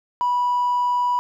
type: tone with hard clipping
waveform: sine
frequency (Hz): 980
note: B5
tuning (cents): -14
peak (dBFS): -18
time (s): 0.21-1.19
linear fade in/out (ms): 0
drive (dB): 1
effects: none